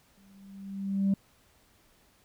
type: tone with exponential growth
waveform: sine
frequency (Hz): 196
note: G3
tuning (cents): 0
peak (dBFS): -19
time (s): 0.17-1.14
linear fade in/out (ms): 5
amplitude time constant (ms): 210
effects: tanh soft clip ceiling -20 dBFS + pink hiss -64 dBFS RMS until 2.24 s